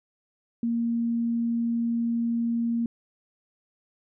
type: tone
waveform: sine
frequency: 233.1 Hz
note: A#3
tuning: in tune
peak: -23 dBFS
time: 0.63-2.86 s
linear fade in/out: 2 ms
effects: none